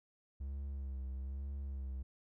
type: tone with vibrato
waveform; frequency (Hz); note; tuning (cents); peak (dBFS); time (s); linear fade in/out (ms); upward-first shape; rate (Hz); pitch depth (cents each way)
triangle; 67.5; C#2; -45; -37; 0.4-2.03; 10; sine; 1.1; 53
effects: none